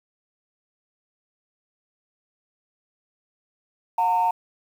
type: tone pair together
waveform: sine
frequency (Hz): 722 / 912.2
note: F#5 / A#5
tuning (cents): -43 / -38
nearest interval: major third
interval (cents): 405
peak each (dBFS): -23 / -18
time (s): 3.98-4.31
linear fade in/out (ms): 5
effects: tanh soft clip ceiling -13 dBFS + 8-bit